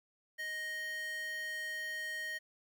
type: tone with high-pass filter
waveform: square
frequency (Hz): 623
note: D#5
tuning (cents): +2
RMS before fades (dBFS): -40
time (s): 0.38-2.39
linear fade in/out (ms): 20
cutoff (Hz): 1600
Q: 6.1
effects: 12-bit